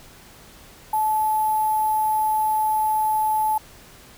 sine tone with sample-and-hold, 864 Hz, A5, 32 cents flat, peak -18 dBFS, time 0.93-3.58 s, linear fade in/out 5 ms, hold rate 11025 Hz, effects pink hiss -47 dBFS RMS until 4.17 s

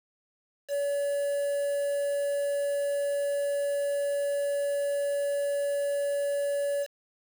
triangle tone with quantisation, 569 Hz, C#5, 45 cents sharp, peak -24 dBFS, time 0.68-6.87 s, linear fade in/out 50 ms, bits 7, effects none

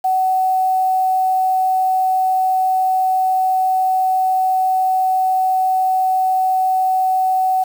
sine tone with quantisation, 751 Hz, F#5, 26 cents sharp, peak -13 dBFS, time 0.04-7.64 s, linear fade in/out 10 ms, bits 6, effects none

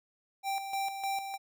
square tone with tremolo, 784 Hz, G5, in tune, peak -31 dBFS, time 0.43-1.38 s, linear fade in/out 50 ms, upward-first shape square, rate 3.3 Hz, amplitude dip 55%, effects none

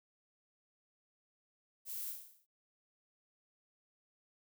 violet noise with echo, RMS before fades -43 dBFS, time 1.85-2.15 s, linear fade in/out 50 ms, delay 53 ms, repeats 6, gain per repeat -5 dB, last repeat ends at 2.468 s, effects none

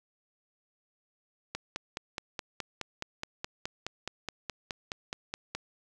click train, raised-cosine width 0.2 ms, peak -17 dBFS, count 20, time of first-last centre 1.55-5.55 s, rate 4.75 Hz, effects none

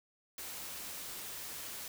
white noise, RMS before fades -44 dBFS, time 0.38-1.88 s, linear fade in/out 2 ms, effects none

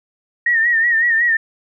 sine tone with vibrato, 1857 Hz, A#6, 7 cents flat, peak -12 dBFS, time 0.46-1.37 s, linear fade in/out 5 ms, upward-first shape sine, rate 5.4 Hz, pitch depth 70 cents each way, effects none

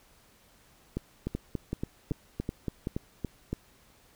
two click trains, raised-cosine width 3 ms, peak -18 / -18 dBFS, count 6 / 9, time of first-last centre 0.97-2.871 / 1.27-3.53 s, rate 2.63 / 3.54 Hz, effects pink hiss -61 dBFS RMS until 4.15 s

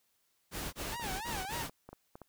pink noise bursts, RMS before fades -39 dBFS, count 5, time 0.51-1.702 s, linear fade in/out 50 ms, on 220 ms, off 23 ms
sawtooth tone with vibrato, 844 Hz, G#5, 28 cents sharp, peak -35 dBFS, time 0.91-1.64 s, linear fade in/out 20 ms, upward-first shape sine, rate 3.4 Hz, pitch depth 220 cents each way
clicks, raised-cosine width 1 ms, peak -33 dBFS, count 8, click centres 0.997 / 1.349 / 1.45 / 1.695 / 1.89 / 1.93 / 2.155 / 2.217 s
effects white hiss -75 dBFS RMS until 2.28 s

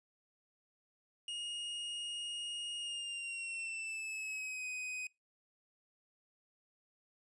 45% pulse tone with pitch glide, 2862 to 2506 Hz, F7 to D#7, +42 to +12 cents, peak -39 dBFS, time 1.28-5.07 s, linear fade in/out 2 ms, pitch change -230 cents, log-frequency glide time 2.79-4.66 s, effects noise-tail reverb RT60 0.2 s tail -22 dB re dry + resampled to 22050 Hz

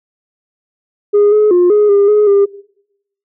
sine tone with pitch steps, 411.7 / 423.9 / 355 / 418.1 / 402.6 / 420 / 400.4 Hz, G#4 / G#4 / F4 / G#4 / G4 / G#4 / G4, -15 / +35 / +28 / +12 / +46 / +19 / +37 cents, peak -4 dBFS, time 1.13-2.46 s, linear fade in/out 20 ms, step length 190 ms, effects noise-tail reverb RT60 0.8 s tail -22 dB re dry + tanh soft clip ceiling -4 dBFS

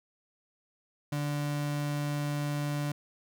35% pulse tone, 146.1 Hz, D3, 9 cents flat, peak -28 dBFS, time 1.12-2.92 s, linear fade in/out 5 ms, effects none

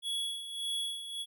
square tone with tremolo, 3364 Hz, G#7, 22 cents sharp, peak -32 dBFS, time 0.02-1.26 s, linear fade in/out 50 ms, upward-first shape sine, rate 1.7 Hz, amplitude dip 65%, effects none

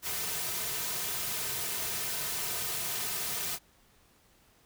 white noise with comb filter, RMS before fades -34 dBFS, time 0.02-3.59 s, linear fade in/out 50 ms, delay 3.6 ms, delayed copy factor -0.6, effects pink hiss -64 dBFS RMS until 4.65 s

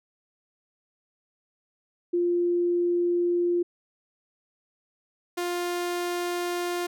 sine / sawtooth tone pair in turn, 349.2 / 351.6 Hz, F4 / F4, 0 / +12 cents, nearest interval unison, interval 12 cents, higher second, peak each -21 / -23 dBFS, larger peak first, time 2.13-3.63 / 5.37-6.87 s, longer neither, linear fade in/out 10 ms, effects none

